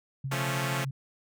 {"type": "tone with tremolo", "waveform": "sine", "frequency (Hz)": 135.3, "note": "C#3", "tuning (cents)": -42, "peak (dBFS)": -29, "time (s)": [0.24, 0.91], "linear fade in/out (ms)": 5, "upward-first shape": "triangle", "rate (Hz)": 13, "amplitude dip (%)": 45}
{"type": "chord", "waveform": "5% pulse", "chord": "F augmented", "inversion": "none", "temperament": "equal", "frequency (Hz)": [174.61, 220, 277.2], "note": ["F3", "A3", "C#4"], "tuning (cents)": [0, 0, 0], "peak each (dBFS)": -23, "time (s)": [0.31, 0.85], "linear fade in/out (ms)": 10}
{"effects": []}